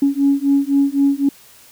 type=beating tone pair; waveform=sine; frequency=277.2 / 281.1 Hz; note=C#4 / C#4; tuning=0 / +24 cents; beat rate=3.9 Hz; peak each=-15 dBFS; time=0.02-1.29 s; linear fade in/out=5 ms; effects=tanh soft clip ceiling -5 dBFS + white hiss -46 dBFS RMS until 1.71 s